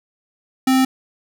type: tone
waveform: square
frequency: 261.6 Hz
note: C4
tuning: in tune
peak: -13 dBFS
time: 0.67-0.85 s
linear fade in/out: 5 ms
effects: none